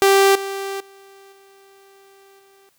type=tone with level steps; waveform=sawtooth; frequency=392 Hz; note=G4; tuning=in tune; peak=-7 / -21 / -40 / -44 / -47 dBFS; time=0.02-2.69 s; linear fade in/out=0 ms; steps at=0.35 / 0.8 / 1.32 / 2.39 s; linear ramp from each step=5 ms; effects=white hiss -62 dBFS RMS until 2.78 s